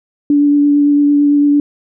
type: tone with vibrato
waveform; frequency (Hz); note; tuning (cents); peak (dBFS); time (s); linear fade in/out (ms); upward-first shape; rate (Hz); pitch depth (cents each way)
sine; 289.3; D4; -26; -7; 0.3-1.6; 2; triangle; 8.9; 13
effects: none